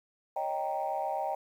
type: chord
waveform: sine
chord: Eb dominant seventh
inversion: third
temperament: equal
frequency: 554.4 / 622.3 / 784 / 932.3 Hz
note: Db5 / Eb5 / G5 / Bb5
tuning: 0 / 0 / 0 / 0 cents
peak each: -38 / -35 / -32 / -37 dBFS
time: 0.36-1.35 s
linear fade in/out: 5 ms
effects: tanh soft clip ceiling -22 dBFS + 10-bit